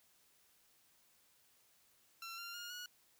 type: tone with pitch steps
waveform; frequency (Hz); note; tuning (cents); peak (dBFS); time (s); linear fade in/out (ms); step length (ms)
15% pulse; 1355 / 1387.5 / 1420.7 / 1454.8; E6 / F6 / F6 / F#6; +47 / -12 / +29 / -30; -39; 2.22-2.86; 2; 160
effects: white hiss -71 dBFS RMS until 3.19 s